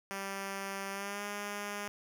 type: tone with pitch glide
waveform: 5% pulse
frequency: 196 to 204.7 Hz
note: G3 to G#3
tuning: 0 to -25 cents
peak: -26 dBFS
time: 0.11-1.88 s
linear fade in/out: 0 ms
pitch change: +75 cents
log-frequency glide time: 0.91-1.23 s
effects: none